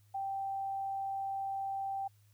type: tone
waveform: sine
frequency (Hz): 782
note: G5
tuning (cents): -4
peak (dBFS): -34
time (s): 0.14-2.08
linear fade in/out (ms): 10
effects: added 103 Hz sine -62 dBFS peak until 2.33 s + white hiss -73 dBFS RMS until 2.33 s